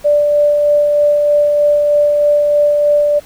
sine tone with tremolo, 587.3 Hz, D5, in tune, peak -7 dBFS, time 0.04-3.2 s, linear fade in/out 20 ms, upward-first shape sine, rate 3.2 Hz, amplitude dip 25%, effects pink hiss -41 dBFS RMS until 3.25 s

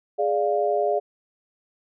sine chord, D diminished, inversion second, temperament equal, 415.3 / 587.3 / 698.5 Hz, Ab4 / D5 / F5, 0 / 0 / 0 cents, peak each -24 dBFS, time 0.18-1 s, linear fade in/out 20 ms, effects none

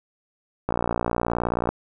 click train, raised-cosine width 1 ms, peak -9 dBFS, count 60, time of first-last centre 0.69-1.69 s, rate 59 Hz, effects none

